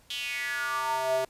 square tone with high-pass filter sweep, 130.81 Hz, C3, in tune, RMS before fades -30 dBFS, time 0.1-1.25 s, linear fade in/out 5 ms, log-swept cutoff 3300 to 540 Hz, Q 5.8, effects pink hiss -61 dBFS RMS until 1.29 s + resampled to 32000 Hz

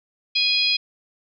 harmonic tone, 827 Hz, G#5, 8 cents flat, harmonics 3 / 4 / 5 / 6, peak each -23 / -23 / -23 / -23 dBFS, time 0.35-0.77 s, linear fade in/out 10 ms, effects none

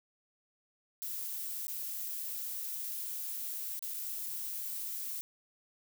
violet noise with dropouts, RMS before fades -39 dBFS, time 1.02-5.21 s, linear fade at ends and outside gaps 0 ms, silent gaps 1.669-1.68 / 3.792-3.825 / 3.938-3.942 s, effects none

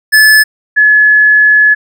square / sine tone pair in turn, 1728 / 1706.2 Hz, A6 / G#6, -32 / +46 cents, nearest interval unison, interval 22 cents, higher first, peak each -3 dBFS, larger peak neither, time 0.12-0.44 / 0.76-1.75 s, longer second, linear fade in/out 20 ms, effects none

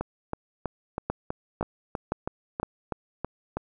two click trains, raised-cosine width 1 ms, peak -12 / -15 dBFS, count 4 / 12, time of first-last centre 1.1-2.631 / 0.01-3.57 s, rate 1.96 / 3.09 Hz, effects none

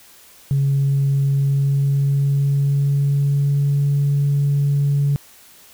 sine tone with pitch glide, 138.59 to 142.08 Hz, C#3 to C#3, 0 to +43 cents, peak -13 dBFS, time 0.51-5.16 s, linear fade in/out 0 ms, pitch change +43 cents, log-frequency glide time 1.29-3.87 s, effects tanh soft clip ceiling -11 dBFS + white hiss -47 dBFS RMS until 5.73 s

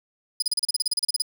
30% pulse tone bursts, 4978 Hz, D#8, in tune, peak -17 dBFS, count 15, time 0.4-1.221 s, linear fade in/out 5 ms, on 23 ms, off 34 ms, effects 9-bit

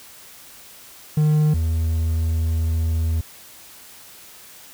triangle tone pair in turn, 152.3 / 81.12 Hz, D#3 / E2, -37 / -27 cents, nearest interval major seventh, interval 1090 cents, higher first, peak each -12 / -16 dBFS, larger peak first, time 1.17-1.54 / 1.54-3.21 s, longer second, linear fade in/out 5 ms, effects white hiss -44 dBFS RMS until 4.73 s

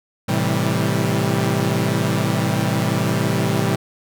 sawtooth chord, A minor seventh, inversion none, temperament equal with one note detuned, 110 / 130.81 / 161.89 / 196 Hz, A2 / C3 / E3 / G3, 0 / 0 / -31 / 0 cents, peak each -19 dBFS, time 0.28-3.76 s, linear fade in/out 10 ms, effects none

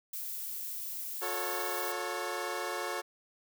violet noise, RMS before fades -39 dBFS, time 0.13-1.92 s, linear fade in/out 5 ms
15% pulse chord, F augmented, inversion none, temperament equal with one note detuned, 358 / 440 / 554.4 Hz, F4 / A4 / C#5, +43 / 0 / 0 cents, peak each -32 dBFS, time 1.21-3.02 s, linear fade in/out 20 ms
effects none

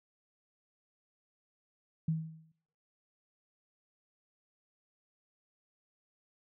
sine tone with exponential decay, 160 Hz, D#3, 49 cents sharp, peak -26 dBFS, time 2.08-2.52 s, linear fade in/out 5 ms, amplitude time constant 95 ms, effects noise-tail reverb RT60 0.7 s tail -20 dB re dry

